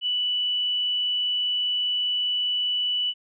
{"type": "tone", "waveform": "sine", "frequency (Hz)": 2965, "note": "F#7", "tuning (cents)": 3, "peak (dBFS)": -22, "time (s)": [0.01, 3.14], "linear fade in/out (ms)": 50, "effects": []}